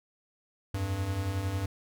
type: beating tone pair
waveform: square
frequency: 86.5 / 97.5 Hz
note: F2 / G2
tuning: -16 / -9 cents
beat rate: 11 Hz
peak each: -37 / -31 dBFS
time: 0.74-1.66 s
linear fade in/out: 5 ms
effects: none